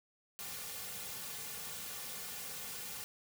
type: noise with comb filter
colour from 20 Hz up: white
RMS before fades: -44 dBFS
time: 0.39-3.04 s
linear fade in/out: 0 ms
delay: 3.1 ms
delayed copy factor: -0.95
effects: none